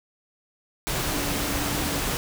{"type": "tone in noise", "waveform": "sine", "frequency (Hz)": 287.3, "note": "D4", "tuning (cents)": -38, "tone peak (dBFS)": -33, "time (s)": [1.14, 2], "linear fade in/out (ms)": 0, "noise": "pink", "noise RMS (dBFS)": -27, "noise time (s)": [0.87, 2.17], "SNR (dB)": -9, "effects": []}